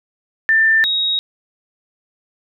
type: tone pair in turn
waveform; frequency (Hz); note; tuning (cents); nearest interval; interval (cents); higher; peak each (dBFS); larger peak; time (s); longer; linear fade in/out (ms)
sine; 1784 / 3780; A6 / A#7; +23 / +23; octave + minor second; 1300; second; -10 / -15; first; 0.49-0.84 / 0.84-1.19; neither; 0
effects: none